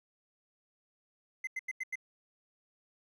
triangle tone bursts, 2058 Hz, C7, 29 cents flat, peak -32 dBFS, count 5, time 1.44-1.956 s, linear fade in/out 5 ms, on 32 ms, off 89 ms, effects none

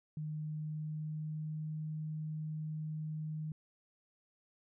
sine tone with pitch glide, 153.3 to 154.99 Hz, D#3 to D#3, -25 to -6 cents, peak -37 dBFS, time 0.17-3.52 s, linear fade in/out 2 ms, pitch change +19 cents, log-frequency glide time 0.36-1.74 s, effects none

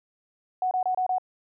sine tone bursts, 740 Hz, F#5, in tune, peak -22 dBFS, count 5, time 0.62-1.183 s, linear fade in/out 2 ms, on 91 ms, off 27 ms, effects none

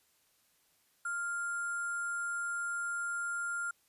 sine tone with sample-and-hold, 1396.9 Hz, F6, in tune, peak -33 dBFS, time 1.05-3.71 s, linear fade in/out 5 ms, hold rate 8820 Hz, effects white hiss -71 dBFS RMS until 3.88 s + resampled to 32000 Hz

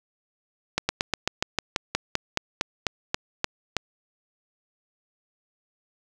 slowing click train, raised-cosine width 0.2 ms, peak -5 dBFS, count 16, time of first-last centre 0.78-3.767 s, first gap 110 ms, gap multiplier 1.08, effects none

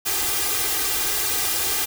white noise with comb filter, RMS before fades -23 dBFS, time 0.05-1.86 s, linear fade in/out 20 ms, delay 2.5 ms, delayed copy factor +0.95, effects none

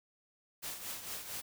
white noise with tremolo, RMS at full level -40 dBFS, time 0.62-1.42 s, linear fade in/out 20 ms, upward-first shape triangle, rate 4.4 Hz, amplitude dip 65%, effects none

